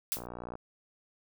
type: noise with exponential decay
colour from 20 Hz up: blue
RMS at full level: -28 dBFS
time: 0.12-0.26 s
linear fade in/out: 0 ms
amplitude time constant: 29 ms
type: click train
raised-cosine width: 1 ms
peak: -27 dBFS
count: 24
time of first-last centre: 0.17-0.554 s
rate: 59.9 Hz
effects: none